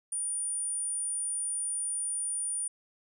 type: tone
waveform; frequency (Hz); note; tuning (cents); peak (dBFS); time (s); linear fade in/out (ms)
sine; 9450; D9; +10; -30; 0.12-2.68; 5
effects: none